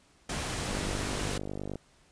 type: noise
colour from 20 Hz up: pink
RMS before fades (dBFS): -34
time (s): 0.29-1.38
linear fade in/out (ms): 5
type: click train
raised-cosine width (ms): 2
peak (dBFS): -23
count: 54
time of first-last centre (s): 0.69-1.756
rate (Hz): 49.7
effects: pink hiss -63 dBFS RMS until 2.11 s + resampled to 22050 Hz